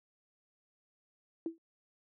sine tone with exponential decay, 329.6 Hz, E4, in tune, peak -29 dBFS, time 1.46-1.58 s, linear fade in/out 1 ms, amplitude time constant 26 ms, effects high-pass 200 Hz 12 dB/octave

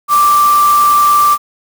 sine tone in noise, 1174.7 Hz, D6, in tune, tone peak -6 dBFS, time 0.08-1.38 s, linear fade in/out 50 ms, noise white, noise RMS -22 dBFS, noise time 0.08-1.38 s, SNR +13 dB, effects none

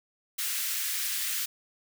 white high-pass noise, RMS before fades -31 dBFS, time 0.38-1.46 s, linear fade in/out 10 ms, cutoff 1500 Hz, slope 24 dB/octave, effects none

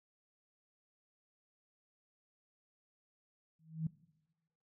sine tone with exponential growth, 160 Hz, D#3, 49 cents sharp, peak -30 dBFS, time 3.59-3.87 s, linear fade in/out 5 ms, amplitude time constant 59 ms, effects noise-tail reverb RT60 1.0 s tail -20 dB re dry

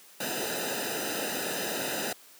pink noise with comb filter, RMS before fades -32 dBFS, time 0.2-2.13 s, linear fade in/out 5 ms, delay 0.9 ms, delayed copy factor -1, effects white hiss -54 dBFS RMS until 2.39 s + high-pass 200 Hz 12 dB/octave

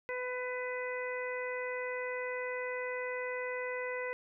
harmonic tone, 500 Hz, B4, 21 cents sharp, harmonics 1 / 2 / 3 / 4 / 5, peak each -37 / -44 / -45 / -40 / -48 dBFS, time 0.09-4.13 s, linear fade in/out 0 ms, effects none

